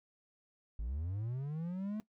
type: linear sweep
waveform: triangle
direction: up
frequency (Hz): 49 to 218.3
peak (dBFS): -34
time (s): 0.79-2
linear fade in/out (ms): 0
effects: noise-tail reverb RT60 0.1 s tail -17 dB re dry